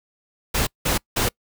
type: noise bursts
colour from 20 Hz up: pink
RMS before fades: -21 dBFS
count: 3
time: 0.54-1.29 s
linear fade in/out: 10 ms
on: 130 ms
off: 180 ms
effects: noise-tail reverb RT60 0.1 s tail -26 dB re dry